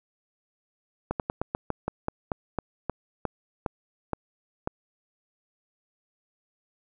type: slowing click train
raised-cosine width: 1 ms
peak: -13 dBFS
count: 15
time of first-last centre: 1.11-4.674 s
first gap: 88 ms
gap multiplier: 1.15
effects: none